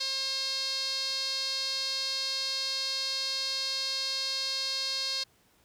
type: tone with band-pass filter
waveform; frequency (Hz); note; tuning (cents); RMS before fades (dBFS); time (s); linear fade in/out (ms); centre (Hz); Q
sawtooth; 535; C5; +38; -32; 0-5.24; 10; 4500; 6.7
effects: pink hiss -65 dBFS RMS until 5.64 s + high-pass 60 Hz 12 dB/octave